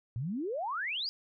sine exponential sweep, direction up, 108.3 to 5070 Hz, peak -32 dBFS, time 0.16-1.09 s, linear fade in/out 0 ms, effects none

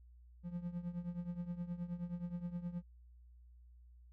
triangle tone with tremolo, 174.61 Hz, F3, in tune, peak -34 dBFS, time 0.43-2.83 s, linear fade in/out 50 ms, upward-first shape triangle, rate 9.5 Hz, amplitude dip 85%, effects added 60 Hz sine -57 dBFS peak until 4.12 s

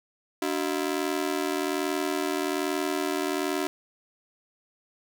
sawtooth ring-modulated tone, 333 Hz, E4, 18 cents sharp, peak -19 dBFS, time 0.42-3.67 s, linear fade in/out 0 ms, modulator 40.6 Hz, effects none

